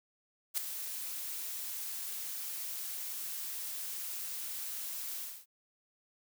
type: noise with ADSR envelope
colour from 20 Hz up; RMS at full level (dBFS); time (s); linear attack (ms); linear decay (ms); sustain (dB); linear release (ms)
blue; -30; 0.54-5.46; 36; 5; -10; 260
effects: none